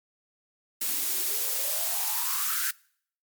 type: noise with high-pass filter sweep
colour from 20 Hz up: blue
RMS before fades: -28 dBFS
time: 0.81-2.71 s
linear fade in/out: 5 ms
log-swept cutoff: 240 to 1600 Hz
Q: 7.9
effects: noise-tail reverb RT60 0.6 s tail -24 dB re dry + MP3 96 kbps